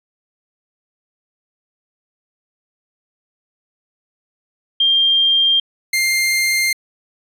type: tone pair in turn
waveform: sine / sawtooth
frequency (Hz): 3193 / 2105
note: G7 / C7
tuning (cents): +31 / +10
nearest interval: perfect fifth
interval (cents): 721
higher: first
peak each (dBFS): -11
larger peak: neither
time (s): 4.8-5.6 / 5.93-6.73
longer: neither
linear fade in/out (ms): 5
effects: resampled to 32000 Hz